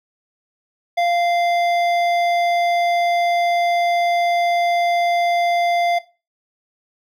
triangle tone with hard clipping, 694 Hz, F5, 11 cents flat, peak -17 dBFS, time 0.97-5.99 s, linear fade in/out 10 ms, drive 15 dB, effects noise-tail reverb RT60 0.3 s tail -17 dB re dry

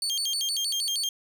30% pulse tone with vibrato, 3788 Hz, A#7, 27 cents sharp, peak -23 dBFS, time 0.02-1.09 s, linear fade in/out 2 ms, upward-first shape square, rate 6.4 Hz, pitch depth 290 cents each way, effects none

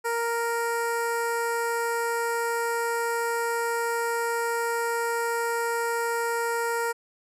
15% pulse tone with notch filter, 466.2 Hz, A#4, in tune, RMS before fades -27 dBFS, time 0.04-6.93 s, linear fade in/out 20 ms, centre 3700 Hz, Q 0.81, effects resampled to 32000 Hz

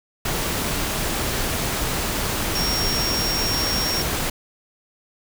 sine tone in noise, 5560 Hz, F8, 9 cents flat, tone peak -23 dBFS, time 2.55-4.02 s, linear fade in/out 5 ms, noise pink, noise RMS -24 dBFS, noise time 0.25-4.3 s, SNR -2 dB, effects none

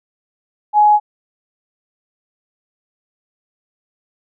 sine tone, 839 Hz, G#5, 17 cents sharp, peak -7 dBFS, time 0.73-1 s, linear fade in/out 50 ms, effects none

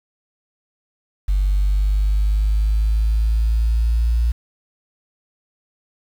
sine exponential sweep, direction up, 47.99 to 58.27 Hz, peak -13 dBFS, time 1.28-4.32 s, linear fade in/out 10 ms, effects tanh soft clip ceiling -11 dBFS + 7-bit

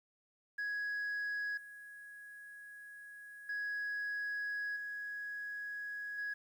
sine tone with level steps, 1667 Hz, G#6, 6 cents sharp, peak -33 / -49 / -34 / -39 / -35 dBFS, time 0.58-6.34 s, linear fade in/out 10 ms, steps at 1.57 / 3.49 / 4.76 / 6.18 s, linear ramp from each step 5 ms, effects tanh soft clip ceiling -34 dBFS + 11-bit

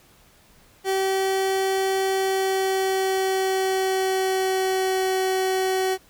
30% pulse tone with pitch glide, 384 to 377.2 Hz, G4 to F#4, -36 to +33 cents, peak -18 dBFS, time 0.84-5.98 s, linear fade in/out 50 ms, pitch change -31 cents, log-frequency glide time 2.08-5.07 s, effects pink hiss -55 dBFS RMS until 6.09 s

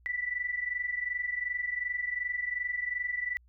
sine tone pair together, 1952.8 / 1975.5 Hz, B6 / B6, -20 / 0 cents, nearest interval unison, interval 20 cents, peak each -35 / -32 dBFS, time 0.06-3.37 s, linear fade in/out 0 ms, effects added 60 Hz sine -58 dBFS peak until 3.48 s

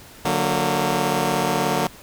10% pulse chord, D augmented, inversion none, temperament just, 146.83 / 183.54 / 229.4 Hz, D3 / F#3 / A#3, 0 / -14 / -28 cents, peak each -16 dBFS, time 0.25-1.87 s, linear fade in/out 2 ms, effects pink hiss -44 dBFS RMS until 2.02 s

